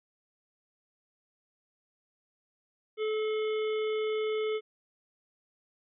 harmonic tone, 432.3 Hz, A4, 31 cents flat, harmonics 1 / 3 / 5 / 7 / 8, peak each -28 / -43 / -42 / -46 / -49 dBFS, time 2.97-4.61 s, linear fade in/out 50 ms, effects none

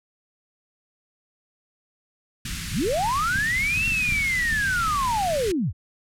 pink band-stop noise, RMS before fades -31 dBFS, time 2.45-5.52 s, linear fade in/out 5 ms, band 220 to 1600 Hz, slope 24 dB/octave
sine linear two-way sweep, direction up then down, 55.8 to 2738 to 55.8 Hz, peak -21 dBFS, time 2.71-5.73 s, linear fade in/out 50 ms, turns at 3.86 s
clicks, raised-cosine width 5 ms, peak -20 dBFS, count 9, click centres 3.358 / 3.388 / 3.775 / 3.878 / 3.92 / 4.09 / 4.124 / 4.527 / 4.88 s
effects low-pass 11000 Hz 12 dB/octave

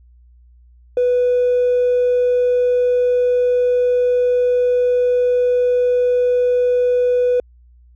sine tone with hard clipping, 493.8 Hz, B4, in tune, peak -13 dBFS, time 0.97-7.4 s, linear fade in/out 2 ms, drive 1 dB, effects added 60 Hz sine -45 dBFS peak until 7.95 s

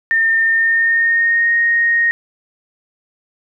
sine tone with pitch glide, 1812 to 1862.9 Hz, A#6 to A#6, -50 to -2 cents, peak -11 dBFS, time 0.11-2.11 s, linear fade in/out 0 ms, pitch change +48 cents, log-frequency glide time 0.43-1.54 s, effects none

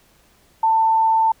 sine tone, 892 Hz, A5, 23 cents sharp, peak -13 dBFS, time 0.63-1.32 s, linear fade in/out 5 ms, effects pink hiss -56 dBFS RMS until 1.4 s

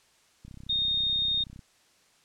click train, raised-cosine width 5 ms, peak -33 dBFS, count 38, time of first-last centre 0.45-1.592 s, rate 32.4 Hz
sine tone, 3690 Hz, A#7, 18 cents flat, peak -24 dBFS, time 0.69-1.44 s, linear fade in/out 10 ms
effects white hiss -63 dBFS RMS until 2.24 s + low-pass 8000 Hz 12 dB/octave

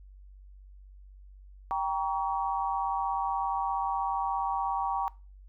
sine chord, G diminished, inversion none, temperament just, 784 / 940.8 / 1128.9 Hz, G5 / Bb5 / Db6, 0 / +16 / +31 cents, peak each -31 / -31 / -33 dBFS, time 1.71-5.08 s, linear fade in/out 0 ms, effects noise-tail reverb RT60 0.3 s tail -20 dB re dry + added 48 Hz sine -48 dBFS peak until 5.48 s

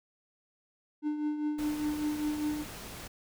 triangle tone with tremolo, 300 Hz, D4, 37 cents sharp, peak -25 dBFS, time 1.02-2.65 s, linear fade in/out 50 ms, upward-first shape triangle, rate 5 Hz, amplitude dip 60%
pink noise, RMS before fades -44 dBFS, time 1.58-3.08 s, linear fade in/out 10 ms
effects none

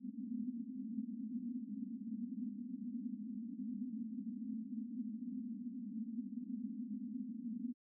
pink band-pass noise, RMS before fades -44 dBFS, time 0-7.74 s, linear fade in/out 50 ms, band 210 to 260 Hz, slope 96 dB/octave, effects none

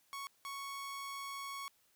sawtooth tone bursts at uneven times, 1108.7 Hz, C#6, in tune, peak -38 dBFS, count 2, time 0.13-0.27 / 0.45-1.68 s, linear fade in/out 0 ms, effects white hiss -72 dBFS RMS until 1.95 s

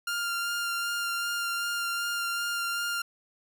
sawtooth tone with vibrato, 1396.9 Hz, F6, in tune, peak -25 dBFS, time 0.07-3.02 s, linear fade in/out 5 ms, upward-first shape sine, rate 2.6 Hz, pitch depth 12 cents each way, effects none

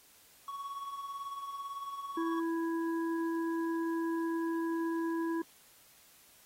triangle tone with tremolo, 1115 Hz, C#6, 10 cents sharp, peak -34 dBFS, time 0.48-2.4 s, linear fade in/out 2 ms, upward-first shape triangle, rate 18 Hz, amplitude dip 60%
harmonic tone, 330.8 Hz, E4, 6 cents sharp, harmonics 1 / 3 / 5, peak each -31 / -41 / -46 dBFS, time 2.17-5.42 s, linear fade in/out 5 ms
effects white hiss -61 dBFS RMS until 6.45 s + AAC 48 kbps

